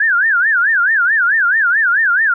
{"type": "tone with vibrato", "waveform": "sine", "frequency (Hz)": 1591, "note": "G6", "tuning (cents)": 25, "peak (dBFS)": -10, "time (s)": [0, 2.34], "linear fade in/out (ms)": 5, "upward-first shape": "sine", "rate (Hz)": 4.6, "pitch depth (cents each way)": 240, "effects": []}